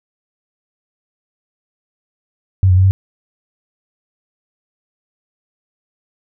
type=tone with pitch steps; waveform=sine; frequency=94.9 / 90.8 / 94 / 95.9 Hz; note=F#2 / F#2 / F#2 / G2; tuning=+44 / -32 / +28 / -37 cents; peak=-7 dBFS; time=2.63-2.91 s; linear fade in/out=0 ms; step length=70 ms; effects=none